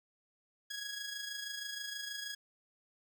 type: tone with amplitude modulation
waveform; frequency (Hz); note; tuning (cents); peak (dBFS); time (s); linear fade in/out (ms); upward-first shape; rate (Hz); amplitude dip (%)
15% pulse; 1661.2; G#6; 0; -31; 0.7-2.35; 10; sine; 26.3; 50
effects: none